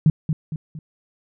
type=tone with echo; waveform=sine; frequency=155.56 Hz; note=D#3; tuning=in tune; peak=-10 dBFS; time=0.06-0.1 s; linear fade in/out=2 ms; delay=230 ms; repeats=3; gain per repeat=-7 dB; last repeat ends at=0.79 s; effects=none